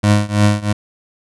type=tone with tremolo; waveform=25% pulse; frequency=103.83 Hz; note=G#2; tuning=in tune; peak=-4 dBFS; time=0.03-0.73 s; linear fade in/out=10 ms; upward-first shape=triangle; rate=3 Hz; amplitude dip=95%; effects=resampled to 24000 Hz